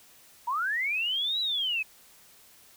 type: linear two-way sweep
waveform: sine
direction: up then down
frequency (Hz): 912 to 3966 to 2499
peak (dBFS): -26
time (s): 0.47-1.83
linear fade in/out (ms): 10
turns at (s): 1.4
effects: white hiss -56 dBFS RMS until 2.76 s